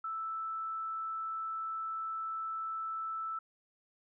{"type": "tone", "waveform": "sine", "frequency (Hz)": 1318.5, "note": "E6", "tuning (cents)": 0, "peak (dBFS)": -35, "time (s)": [0.04, 3.39], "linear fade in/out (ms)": 5, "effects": []}